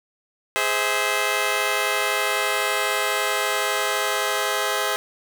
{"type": "chord", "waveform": "10% pulse", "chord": "Ab augmented", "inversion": "none", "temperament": "just", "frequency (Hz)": [415.3, 519.1, 648.9], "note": ["Ab4", "C5", "E5"], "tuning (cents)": [0, -14, -27], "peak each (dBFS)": -17, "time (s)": [0.56, 4.96], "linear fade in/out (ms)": 0, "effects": []}